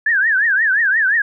sine tone with vibrato, 1681 Hz, G#6, 20 cents sharp, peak -12 dBFS, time 0.06-1.22 s, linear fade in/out 5 ms, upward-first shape triangle, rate 5.7 Hz, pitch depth 220 cents each way, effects none

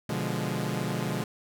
sawtooth chord, B diminished seventh, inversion none, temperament equal, 123.47 / 146.83 / 174.61 / 207.7 Hz, B2 / D3 / F3 / Ab3, 0 / 0 / 0 / 0 cents, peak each -30 dBFS, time 0.09-1.24 s, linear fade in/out 5 ms, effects none

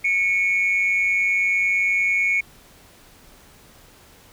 sine tone pair together, 2210 / 2401 Hz, C#7 / D7, -6 / +38 cents, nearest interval minor second, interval 144 cents, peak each -17 / -23 dBFS, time 0.04-2.41 s, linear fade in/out 10 ms, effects tanh soft clip ceiling -12 dBFS + pink hiss -50 dBFS RMS until 4.32 s

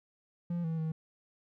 triangle tone with pitch steps, 172.6 / 162.4 / 159.2 Hz, F3 / E3 / D#3, -20 / -26 / +40 cents, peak -29 dBFS, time 0.5-0.92 s, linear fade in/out 5 ms, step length 140 ms, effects none

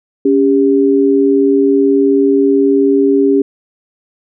sine tone pair together, 279.3 / 399.3 Hz, C#4 / G4, +13 / +32 cents, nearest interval tritone, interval 619 cents, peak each -10 dBFS, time 0.25-3.42 s, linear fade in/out 5 ms, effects none

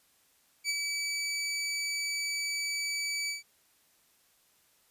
20% pulse tone with ADSR envelope, 2295 Hz, D7, 40 cents flat, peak -22 dBFS, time 0.64-3.43 s, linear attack 54 ms, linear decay 32 ms, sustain -4 dB, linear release 140 ms, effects white hiss -67 dBFS RMS until 4.9 s + resampled to 32000 Hz

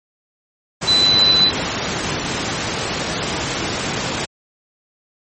sine tone in noise, 4000 Hz, B7, 21 cents sharp, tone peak -11 dBFS, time 0.87-1.51 s, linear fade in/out 20 ms, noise pink, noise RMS -21 dBFS, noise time 0.81-4.26 s, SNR +7 dB, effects high-pass 100 Hz 12 dB/octave + MP3 32 kbps

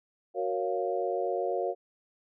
sine chord, Gb major seventh, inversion none, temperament equal, 370 / 466.2 / 554.4 / 698.5 Hz, Gb4 / Bb4 / Db5 / F5, 0 / 0 / 0 / 0 cents, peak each -33 dBFS, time 0.34-1.75 s, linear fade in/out 50 ms, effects none

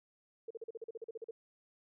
sine tone bursts, 453.1 Hz, A#4, 49 cents flat, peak -40 dBFS, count 13, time 0.48-1.31 s, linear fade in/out 5 ms, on 26 ms, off 41 ms, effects none

